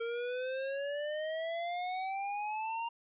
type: exponential sweep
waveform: square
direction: up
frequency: 458.5 to 936 Hz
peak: -35 dBFS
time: 0-2.89 s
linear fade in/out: 10 ms
effects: resampled to 8000 Hz